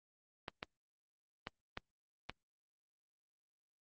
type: clicks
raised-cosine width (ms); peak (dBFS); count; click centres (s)
0.3; -24; 5; 0.482 / 0.629 / 1.471 / 1.774 / 2.296
effects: Opus 24 kbps